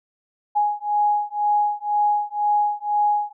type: beating tone pair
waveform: sine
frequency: 830.6 / 832.6 Hz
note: G#5 / G#5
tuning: 0 / +4 cents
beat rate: 2 Hz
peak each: -21 dBFS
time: 0.55-3.33 s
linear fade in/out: 20 ms
effects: none